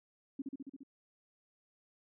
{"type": "tone with echo", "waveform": "sine", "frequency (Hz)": 273.2, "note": "C#4", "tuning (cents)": -25, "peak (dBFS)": -35, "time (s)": [0.39, 0.42], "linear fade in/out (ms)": 5, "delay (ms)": 69, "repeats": 6, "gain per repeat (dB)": -2, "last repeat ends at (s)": 0.834, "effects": []}